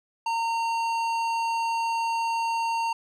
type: tone with tanh clipping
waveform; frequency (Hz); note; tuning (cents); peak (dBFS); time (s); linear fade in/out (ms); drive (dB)
triangle; 917; A#5; -29; -26; 0.26-2.93; 5; 18
effects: none